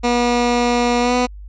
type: tone with pitch glide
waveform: 15% pulse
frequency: 241.4 to 247.9 Hz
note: B3 to B3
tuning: -39 to +7 cents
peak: -8 dBFS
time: 0.03-1.27 s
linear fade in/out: 20 ms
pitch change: +46 cents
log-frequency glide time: 1-1.15 s
effects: added 50 Hz sine -32 dBFS peak until 1.48 s + resampled to 16000 Hz

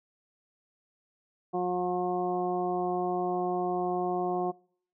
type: harmonic tone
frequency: 179.8 Hz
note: F#3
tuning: 49 cents flat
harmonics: 1 / 2 / 3 / 4 / 5 / 6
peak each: -36 / -30 / -41 / -31 / -43 / -40 dBFS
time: 1.53-4.52 s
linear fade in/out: 20 ms
effects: noise-tail reverb RT60 0.6 s tail -26 dB re dry

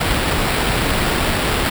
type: noise with sample-and-hold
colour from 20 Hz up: pink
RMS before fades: -18 dBFS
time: 0-1.7 s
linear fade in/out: 10 ms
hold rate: 6300 Hz
effects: none

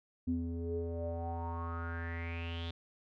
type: tone with low-pass filter sweep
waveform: square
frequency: 84 Hz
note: E2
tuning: 33 cents sharp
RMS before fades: -38 dBFS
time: 0.27-2.71 s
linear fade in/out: 5 ms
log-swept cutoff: 250 to 3600 Hz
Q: 7.7
effects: none

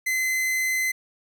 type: tone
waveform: 45% pulse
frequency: 2047 Hz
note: C7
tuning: 38 cents flat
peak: -22 dBFS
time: 0.06-0.92 s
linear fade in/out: 10 ms
effects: none

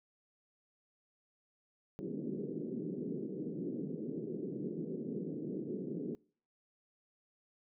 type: band-pass noise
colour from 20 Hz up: white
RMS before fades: -40 dBFS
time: 1.99-6.15 s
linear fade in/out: 0 ms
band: 150 to 420 Hz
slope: 48 dB/octave
effects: noise-tail reverb RT60 0.5 s tail -26 dB re dry

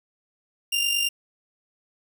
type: tone with amplitude modulation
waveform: sawtooth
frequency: 2794 Hz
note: F7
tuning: in tune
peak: -16 dBFS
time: 0.72-1.09 s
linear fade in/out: 10 ms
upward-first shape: sine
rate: 49.4 Hz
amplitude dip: 50%
effects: none

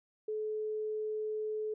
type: tone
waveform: sine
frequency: 430 Hz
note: A4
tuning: 40 cents flat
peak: -33 dBFS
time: 0.28-1.74 s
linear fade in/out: 5 ms
effects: none

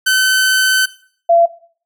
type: tone pair in turn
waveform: sawtooth / sine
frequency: 1525 / 679.3 Hz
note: G6 / F5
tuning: -48 / -48 cents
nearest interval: octave + major second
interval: 1400 cents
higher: first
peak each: -7 dBFS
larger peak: neither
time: 0.06-0.86 / 1.29-1.46 s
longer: first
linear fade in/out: 10 ms
effects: noise-tail reverb RT60 0.5 s tail -17 dB re dry

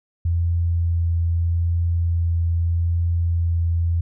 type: tone with vibrato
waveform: sine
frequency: 84.7 Hz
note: E2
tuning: 48 cents sharp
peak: -17 dBFS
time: 0.25-4.01 s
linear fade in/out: 5 ms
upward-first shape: triangle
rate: 0.8 Hz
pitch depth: 11 cents each way
effects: none

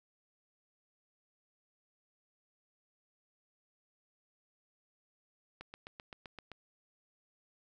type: click train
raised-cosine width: 0.3 ms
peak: -30 dBFS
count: 8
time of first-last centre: 5.61-6.517 s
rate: 7.72 Hz
effects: none

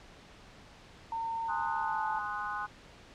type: tone with pitch glide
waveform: sine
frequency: 910 to 871.9 Hz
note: A#5 to A5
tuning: -42 to -16 cents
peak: -32 dBFS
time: 1.12-2.19 s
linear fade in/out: 2 ms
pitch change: -74 cents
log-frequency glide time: 1.67-2.06 s
type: chord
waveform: sine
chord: Ab dominant seventh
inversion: none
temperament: equal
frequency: 830.6 / 1046.5 / 1244.5 / 1480 Hz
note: Ab5 / C6 / Eb6 / Gb6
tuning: 0 / 0 / 0 / 0 cents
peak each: -39 dBFS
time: 1.48-2.67 s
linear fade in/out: 20 ms
effects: pink hiss -54 dBFS RMS until 3.14 s + low-pass 5000 Hz 12 dB/octave

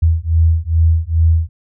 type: beating tone pair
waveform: sine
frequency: 80.6 / 83 Hz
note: E2 / E2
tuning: -38 / +12 cents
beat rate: 2.4 Hz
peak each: -13 dBFS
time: 0.02-1.49 s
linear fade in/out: 10 ms
effects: none

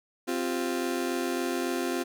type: chord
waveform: 35% pulse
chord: C suspended fourth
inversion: none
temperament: just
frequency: 261.6 / 348.8 / 392.4 Hz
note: C4 / F4 / G4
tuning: 0 / -2 / +2 cents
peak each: -30 / -29 / -34 dBFS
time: 0.27-2.04 s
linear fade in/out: 20 ms
effects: none

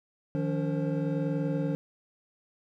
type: tone cluster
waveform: triangle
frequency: 156.6 / 177.3 / 284.7 / 459.4 / 529 Hz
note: D#3 / F3 / C#4 / A#4 / C5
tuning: +11 / +26 / +46 / -25 / +19 cents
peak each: -28 / -34 / -30 / -37 / -34 dBFS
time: 0.35-1.75 s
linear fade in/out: 0 ms
effects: none

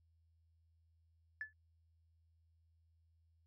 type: tone with exponential decay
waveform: sine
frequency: 1734 Hz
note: A6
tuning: 26 cents flat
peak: -36 dBFS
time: 1.41-1.53 s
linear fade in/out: 1 ms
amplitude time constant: 26 ms
effects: tanh soft clip ceiling -33 dBFS + added 82 Hz sine -70 dBFS peak until 3.46 s

